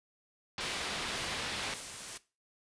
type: low-pass noise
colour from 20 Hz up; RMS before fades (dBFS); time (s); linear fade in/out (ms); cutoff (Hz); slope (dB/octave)
white; -38; 0.58-1.74; 2; 4400; 24
type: noise with tremolo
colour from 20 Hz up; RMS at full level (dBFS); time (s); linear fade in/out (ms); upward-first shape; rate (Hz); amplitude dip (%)
white; -41; 0.6-2.18; 10; triangle; 2; 25
effects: noise-tail reverb RT60 0.3 s tail -18 dB re dry + resampled to 22050 Hz